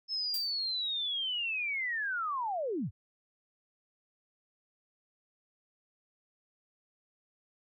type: linear sweep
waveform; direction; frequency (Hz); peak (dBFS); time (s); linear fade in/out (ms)
sine; down; 5260 to 68.8; -31; 0.08-2.91; 50
type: noise with exponential decay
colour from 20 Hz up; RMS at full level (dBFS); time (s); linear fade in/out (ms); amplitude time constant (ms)
violet; -35; 0.34-0.54; 2; 42
effects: none